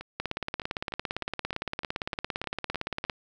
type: two click trains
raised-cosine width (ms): 0.3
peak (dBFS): -14 / -23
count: 52 / 11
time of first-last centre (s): 0.2-3.098 / 0.01-3.05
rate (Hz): 17.6 / 3.29
effects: none